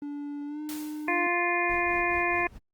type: tone with pitch glide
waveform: triangle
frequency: 289.1 to 302.9 Hz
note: D4 to D#4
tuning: -27 to -46 cents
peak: -31 dBFS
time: 0.02-1.27 s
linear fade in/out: 2 ms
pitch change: +81 cents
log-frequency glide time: 0.46-0.61 s
type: noise with exponential decay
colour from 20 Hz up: white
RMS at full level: -39 dBFS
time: 0.69-1.43 s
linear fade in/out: 0 ms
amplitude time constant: 160 ms
type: harmonic tone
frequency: 349.2 Hz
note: F4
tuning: in tune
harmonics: 1 / 2 / 3 / 5 / 6 / 7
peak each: -31 / -31 / -31 / -31 / -31 / -31 dBFS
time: 1.08-2.47 s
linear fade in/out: 2 ms
type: noise with tremolo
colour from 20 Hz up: brown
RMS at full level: -42 dBFS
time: 1.68-2.59 s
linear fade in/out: 20 ms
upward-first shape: sine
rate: 4.6 Hz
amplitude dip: 65%
effects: Opus 32 kbps